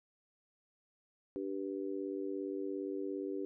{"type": "harmonic tone", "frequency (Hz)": 97.3, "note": "G2", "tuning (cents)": -12, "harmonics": [3, 4, 5], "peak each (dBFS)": [-40, -39, -45], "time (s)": [1.36, 3.45], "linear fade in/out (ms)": 0, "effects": []}